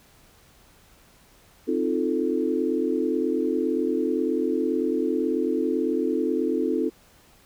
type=chord; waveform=sine; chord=F dominant seventh; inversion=second; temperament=equal; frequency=261.6 / 311.1 / 349.2 / 440 Hz; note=C4 / Eb4 / F4 / A4; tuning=0 / 0 / 0 / 0 cents; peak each=-27 dBFS; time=1.67-6.9 s; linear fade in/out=20 ms; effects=pink hiss -56 dBFS RMS until 7.45 s